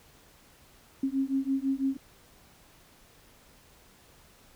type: beating tone pair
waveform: sine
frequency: 266.9 / 272.9 Hz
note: C4 / C#4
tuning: +35 / -27 cents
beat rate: 6 Hz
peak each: -29 / -29 dBFS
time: 1.03-1.97 s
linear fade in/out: 5 ms
effects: pink hiss -58 dBFS RMS until 4.55 s